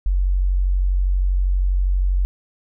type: tone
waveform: sine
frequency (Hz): 46.25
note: F#1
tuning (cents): 0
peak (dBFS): -15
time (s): 0.06-2.25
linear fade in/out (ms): 0
effects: none